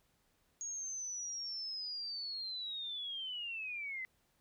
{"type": "linear sweep", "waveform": "sine", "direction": "down", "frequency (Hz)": [6645, 2010], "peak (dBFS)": -39, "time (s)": [0.61, 4.05], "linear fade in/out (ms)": 0, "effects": ["pink hiss -75 dBFS RMS until 4.4 s"]}